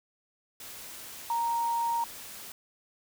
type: tone in noise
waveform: sine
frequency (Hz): 932.3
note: A#5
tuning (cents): 0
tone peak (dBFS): -26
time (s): 1.3-2.04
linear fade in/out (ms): 2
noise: white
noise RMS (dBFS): -44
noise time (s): 0.6-2.52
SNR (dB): +15
effects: none